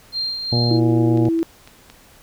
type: tone with tremolo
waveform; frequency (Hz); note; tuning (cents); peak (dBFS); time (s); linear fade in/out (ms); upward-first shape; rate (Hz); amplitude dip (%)
sine; 4186; C8; 0; -20; 0.12-0.8; 50; sine; 2.7; 45
type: harmonic tone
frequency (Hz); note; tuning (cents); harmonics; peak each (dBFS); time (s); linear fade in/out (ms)
119; A#2; +36; 1 / 2 / 3 / 4 / 5 / 6 / 7; -17 / -23 / -27 / -29 / -31 / -33 / -34; 0.52-1.29; 5
type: tone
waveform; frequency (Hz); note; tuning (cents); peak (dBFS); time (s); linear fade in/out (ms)
sine; 329.6; E4; 0; -16; 0.71-1.43; 0
type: clicks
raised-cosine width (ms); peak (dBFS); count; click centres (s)
0.2; -23; 5; 1.174 / 1.254 / 1.391 / 1.675 / 1.9
effects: pink hiss -49 dBFS RMS until 2.22 s